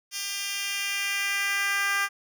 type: tone with high-pass filter sweep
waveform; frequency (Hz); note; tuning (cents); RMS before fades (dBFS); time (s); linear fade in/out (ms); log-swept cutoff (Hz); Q
10% pulse; 398.9; G4; +30; -28; 0.11-2.09; 50; 4000 to 1400; 1.7
effects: none